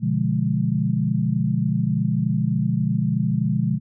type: chord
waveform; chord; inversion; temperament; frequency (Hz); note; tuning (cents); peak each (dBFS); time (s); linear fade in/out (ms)
sine; B diminished seventh; none; equal; 123.47 / 146.83 / 174.61 / 207.7; B2 / D3 / F3 / Ab3; 0 / 0 / 0 / 0; -24; 0-3.8; 50
effects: none